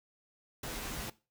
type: noise with comb filter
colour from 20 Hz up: pink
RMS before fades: -40 dBFS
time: 0.63-1.1 s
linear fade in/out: 5 ms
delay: 11 ms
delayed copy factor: -0.55
effects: noise-tail reverb RT60 0.3 s tail -19 dB re dry